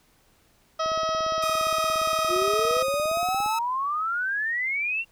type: harmonic tone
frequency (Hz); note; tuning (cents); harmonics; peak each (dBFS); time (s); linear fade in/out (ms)
640; D#5; +49; 1 / 2 / 3 / 4 / 5 / 6 / 7 / 8 / 9; -27 / -26 / -41 / -43 / -38 / -42 / -47 / -38 / -42; 0.79-2.83; 10
type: click train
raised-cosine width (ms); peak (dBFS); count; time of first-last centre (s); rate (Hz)
2; -28; 46; 0.86-3.461; 17.3
type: tone with pitch glide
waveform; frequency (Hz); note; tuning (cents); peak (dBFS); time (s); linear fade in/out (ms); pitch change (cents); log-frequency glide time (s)
sawtooth; 1244.5 to 1295.9; D#6 to E6; 0 to -30; -24; 1.42-3.59; 5; +70; 3.05-3.38
type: exponential sweep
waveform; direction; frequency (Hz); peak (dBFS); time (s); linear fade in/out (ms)
sine; up; 344.9 to 2779; -24; 2.28-5.05; 50
effects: pink hiss -62 dBFS RMS until 5.11 s